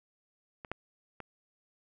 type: clicks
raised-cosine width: 0.5 ms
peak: -28 / -20 / -27 dBFS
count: 3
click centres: 0.648 / 0.716 / 1.203 s
effects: none